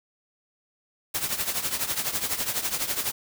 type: noise with tremolo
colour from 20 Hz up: white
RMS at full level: -25 dBFS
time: 1.14-3.12 s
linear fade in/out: 10 ms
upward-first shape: triangle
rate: 12 Hz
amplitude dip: 80%
effects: none